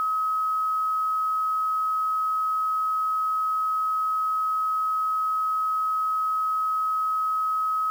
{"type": "tone with quantisation", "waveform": "sine", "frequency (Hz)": 1276, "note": "D#6", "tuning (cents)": 43, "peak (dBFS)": -22, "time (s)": [0, 7.9], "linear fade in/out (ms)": 0, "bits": 8, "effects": []}